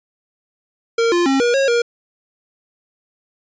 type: tone with pitch steps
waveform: square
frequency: 461.1 / 348.2 / 270 / 478.7 / 545 / 472.9 Hz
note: A#4 / F4 / C#4 / A#4 / C#5 / A#4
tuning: -19 / -5 / -45 / +46 / -29 / +25 cents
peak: -14 dBFS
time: 0.98-1.82 s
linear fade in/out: 5 ms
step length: 140 ms
effects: resampled to 16000 Hz